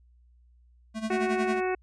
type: tone with tremolo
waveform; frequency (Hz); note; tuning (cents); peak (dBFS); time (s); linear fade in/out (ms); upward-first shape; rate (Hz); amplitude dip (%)
square; 220; A3; 0; -27; 0.94-1.61; 50; sine; 11; 80
type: harmonic tone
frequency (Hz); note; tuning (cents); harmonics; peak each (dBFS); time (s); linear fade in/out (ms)
370; F#4; 0; 1 / 2 / 3 / 4 / 5 / 6 / 7; -27 / -32 / -39 / -38 / -39 / -41 / -41; 1.1-1.75; 5
effects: added 60 Hz sine -56 dBFS peak until 1.82 s + resampled to 22050 Hz